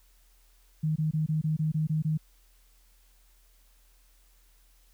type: tone bursts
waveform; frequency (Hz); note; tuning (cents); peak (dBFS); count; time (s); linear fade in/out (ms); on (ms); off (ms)
sine; 155.56; D#3; 0; -24; 9; 0.83-2.176; 10; 130; 22
effects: added 41 Hz sine -59 dBFS peak until 4.93 s + white hiss -66 dBFS RMS until 4.93 s